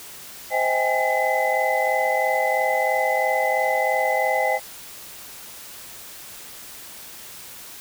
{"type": "tone cluster", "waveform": "sine", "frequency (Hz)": [520, 636, 787, 830, 2023], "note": ["C5", "D#5", "G5", "G#5", "B6"], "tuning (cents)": [-11, 38, 7, -1, 41], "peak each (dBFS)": -25, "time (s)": [0.5, 4.6], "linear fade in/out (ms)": 50, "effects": ["white hiss -40 dBFS RMS until 7.8 s"]}